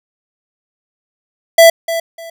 square tone with echo, 664 Hz, E5, 12 cents sharp, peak -3 dBFS, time 1.58-1.7 s, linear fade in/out 5 ms, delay 300 ms, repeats 2, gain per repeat -13 dB, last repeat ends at 2.3 s, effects none

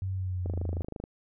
sine tone with pitch glide, 95 to 86.11 Hz, F#2 to F2, +46 to -24 cents, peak -29 dBFS, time 0.02-0.82 s, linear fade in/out 0 ms, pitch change -170 cents, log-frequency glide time 0.13-0.69 s
click train, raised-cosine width 2 ms, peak -23 dBFS, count 16, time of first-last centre 0.46-1.039 s, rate 25.9 Hz
effects none

